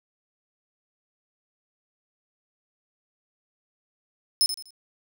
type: tone with echo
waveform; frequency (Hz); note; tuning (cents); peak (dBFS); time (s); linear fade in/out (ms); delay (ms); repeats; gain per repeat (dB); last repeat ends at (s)
sawtooth; 5200; E8; -24; -15; 4.41-4.46; 0; 82; 3; -10; 4.706
effects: none